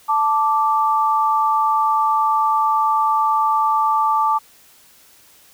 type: tone pair together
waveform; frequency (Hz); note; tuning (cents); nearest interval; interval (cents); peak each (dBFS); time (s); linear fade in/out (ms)
sine; 880 / 1170.9; A5 / D6; 0 / -6; perfect fourth; 494; -17; 0.08-4.39; 20
effects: white hiss -50 dBFS RMS until 5.53 s